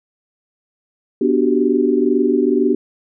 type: chord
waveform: sine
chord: G major seventh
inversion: first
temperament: equal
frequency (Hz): 246.9 / 293.7 / 370 / 392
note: B3 / D4 / F#4 / G4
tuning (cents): 0 / 0 / 0 / 0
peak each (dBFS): -18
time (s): 1.21-2.75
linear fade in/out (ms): 5
effects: none